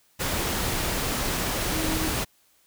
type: tone in noise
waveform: sine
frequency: 315.8 Hz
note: D#4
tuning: 26 cents sharp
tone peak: -30 dBFS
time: 1.7-2.1 s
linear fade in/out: 20 ms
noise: pink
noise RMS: -27 dBFS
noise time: 0.19-2.25 s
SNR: -6 dB
effects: white hiss -63 dBFS RMS until 2.66 s